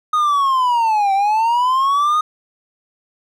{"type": "linear two-way sweep", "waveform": "triangle", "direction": "down then up", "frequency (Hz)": [1248, 771, 1248], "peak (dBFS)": -11, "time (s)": [0.13, 2.21], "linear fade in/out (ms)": 5, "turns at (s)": 1.13, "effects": []}